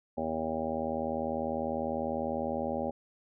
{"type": "harmonic tone", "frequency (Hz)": 80, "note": "D#2", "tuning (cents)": 49, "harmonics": [1, 2, 3, 4, 5, 6, 7, 8, 9, 10], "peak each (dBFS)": [-46, -46, -36, -44, -40, -43, -35, -41, -43, -38], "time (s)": [0.17, 2.91], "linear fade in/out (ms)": 10, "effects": []}